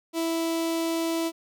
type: tone with notch filter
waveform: sawtooth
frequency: 329.6 Hz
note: E4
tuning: in tune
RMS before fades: -27 dBFS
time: 0.13-1.32 s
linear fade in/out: 50 ms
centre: 1600 Hz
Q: 1.6
effects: none